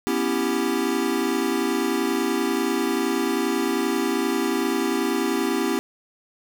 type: chord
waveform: square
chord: C# half-diminished seventh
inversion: third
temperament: equal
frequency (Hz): 246.9 / 277.2 / 329.6 / 392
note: B3 / C#4 / E4 / G4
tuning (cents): 0 / 0 / 0 / 0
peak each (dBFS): -28 / -28 / -27 / -27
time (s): 0.07-5.79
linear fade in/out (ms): 0
effects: none